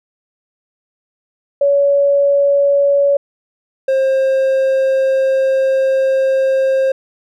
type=tone pair in turn; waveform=sine / triangle; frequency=564 / 532.3 Hz; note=C#5 / C5; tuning=+30 / +30 cents; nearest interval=minor second; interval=100 cents; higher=first; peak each=-9 dBFS; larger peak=neither; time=1.61-3.17 / 3.88-6.92 s; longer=second; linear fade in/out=5 ms; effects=none